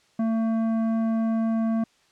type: tone with tanh clipping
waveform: sine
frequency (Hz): 224.7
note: A3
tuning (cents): +37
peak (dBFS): -23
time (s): 0.19-1.84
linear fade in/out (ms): 5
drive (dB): 11
effects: white hiss -62 dBFS RMS until 2.11 s + low-pass 6000 Hz 12 dB/octave